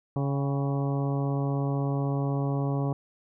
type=harmonic tone with a mistuned harmonic; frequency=139.7 Hz; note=C#3; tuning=14 cents sharp; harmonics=1 / 2 / 3 / 4 / 5 / 6 / 7 / 8; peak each=-26 / -32 / -36 / -38 / -40 / -42 / -43 / -44 dBFS; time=0.16-2.93 s; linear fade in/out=2 ms; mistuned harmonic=6; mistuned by=-61 cents; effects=none